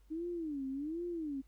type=tone with vibrato; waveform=sine; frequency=305.1 Hz; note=D#4; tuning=34 cents flat; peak=-36 dBFS; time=0.1-1.42 s; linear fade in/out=20 ms; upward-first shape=sine; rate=1.3 Hz; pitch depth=240 cents each way; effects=added 50 Hz sine -60 dBFS peak until 1.47 s + pink hiss -75 dBFS RMS until 1.47 s